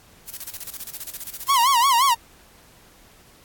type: noise with tremolo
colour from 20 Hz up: blue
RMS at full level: -32 dBFS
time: 0.27-1.65 s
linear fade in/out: 20 ms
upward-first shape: square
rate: 15 Hz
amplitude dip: 80%
type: tone with vibrato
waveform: 45% pulse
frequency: 1019 Hz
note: C6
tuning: 46 cents flat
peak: -15 dBFS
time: 1.48-2.15 s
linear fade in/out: 20 ms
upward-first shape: sine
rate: 5.7 Hz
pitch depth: 170 cents each way
effects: pink hiss -52 dBFS RMS until 3.44 s + AAC 64 kbps